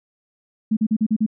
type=tone bursts; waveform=sine; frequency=217.6 Hz; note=A3; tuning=19 cents flat; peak=-15 dBFS; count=6; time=0.71-1.264 s; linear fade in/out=10 ms; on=59 ms; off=40 ms; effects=none